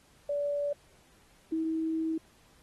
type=tone pair in turn; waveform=sine; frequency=577 / 321.6 Hz; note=D5 / E4; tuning=-31 / -43 cents; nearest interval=minor seventh; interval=1012 cents; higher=first; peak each=-28 dBFS; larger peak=neither; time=0.29-0.73 / 1.52-2.18 s; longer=second; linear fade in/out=5 ms; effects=pink hiss -63 dBFS RMS until 2.62 s + AAC 32 kbps